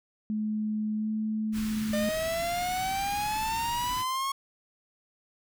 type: tone with pitch glide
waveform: sine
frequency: 214.2 to 216.8 Hz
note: A3 to A3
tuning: -46 to -25 cents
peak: -27 dBFS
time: 0.3-2.09 s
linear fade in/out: 0 ms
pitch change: +21 cents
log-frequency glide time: 0.96-1.09 s
type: band-stop noise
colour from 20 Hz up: pink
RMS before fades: -40 dBFS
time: 1.52-4.05 s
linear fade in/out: 50 ms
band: 310 to 1200 Hz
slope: 24 dB/octave
type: exponential sweep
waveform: 45% pulse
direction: up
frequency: 598 to 1100 Hz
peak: -28 dBFS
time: 1.93-4.32 s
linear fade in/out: 5 ms
effects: none